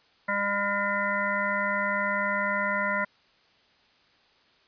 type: harmonic tone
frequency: 201.8 Hz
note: G#3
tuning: 49 cents flat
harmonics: 1 / 3 / 5 / 7 / 9 / 10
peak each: -35 / -32 / -31 / -30 / -32 / -32 dBFS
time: 0.28-3.05 s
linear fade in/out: 10 ms
effects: white hiss -62 dBFS RMS until 4.67 s + resampled to 11025 Hz